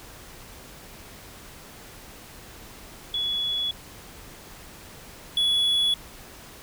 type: tone pair in turn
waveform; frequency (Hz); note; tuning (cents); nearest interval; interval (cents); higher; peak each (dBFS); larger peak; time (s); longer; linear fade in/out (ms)
sine / triangle; 3390 / 3390; G#7 / G#7; +35 / +35; unison; 0; neither; -24 / -18; second; 3.14-3.71 / 5.37-5.94; neither; 2
effects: pink hiss -45 dBFS RMS until 6.62 s